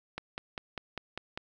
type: click train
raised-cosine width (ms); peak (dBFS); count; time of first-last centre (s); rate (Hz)
0.3; -20; 7; 0.18-1.375; 5.02
effects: none